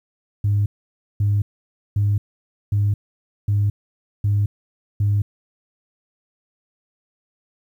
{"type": "tone bursts", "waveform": "sine", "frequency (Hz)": 102.3, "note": "G#2", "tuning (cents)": -26, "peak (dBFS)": -14, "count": 7, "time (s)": [0.44, 5.22], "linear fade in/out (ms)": 5, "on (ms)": 220, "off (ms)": 540, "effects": ["tanh soft clip ceiling -12 dBFS", "9-bit"]}